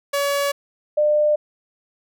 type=tone pair in turn; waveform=sawtooth / sine; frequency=566 / 599.7 Hz; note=C#5 / D5; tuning=+36 / +36 cents; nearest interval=minor second; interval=100 cents; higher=second; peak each=-15 / -14 dBFS; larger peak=second; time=0.13-0.52 / 0.97-1.36 s; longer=neither; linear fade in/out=10 ms; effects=none